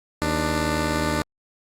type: tone pair together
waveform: 10% pulse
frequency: 78.5 / 296.4 Hz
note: D#2 / D4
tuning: +16 / +16 cents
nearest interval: octave + major seventh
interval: 2300 cents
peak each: -16 dBFS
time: 0.22-1.22 s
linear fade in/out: 0 ms
effects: low-pass 12000 Hz 12 dB/octave + Opus 48 kbps